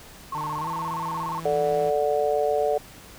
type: tone with vibrato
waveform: sine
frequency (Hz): 987.8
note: B5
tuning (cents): 0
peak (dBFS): -27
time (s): 0.32-1.4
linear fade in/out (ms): 5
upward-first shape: square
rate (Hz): 17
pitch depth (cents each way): 160
type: tone with pitch glide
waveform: sawtooth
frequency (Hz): 151.4 to 164.15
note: D#3 to E3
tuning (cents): -47 to -7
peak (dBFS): -31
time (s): 0.34-1.91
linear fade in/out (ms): 20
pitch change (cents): +140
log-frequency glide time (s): 0.59-0.67
type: harmonic tone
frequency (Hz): 146.83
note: D3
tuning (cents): 0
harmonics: 3 / 4 / 5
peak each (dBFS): -24 / -24 / -26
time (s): 1.45-2.78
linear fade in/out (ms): 5
effects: pink hiss -46 dBFS RMS until 3.18 s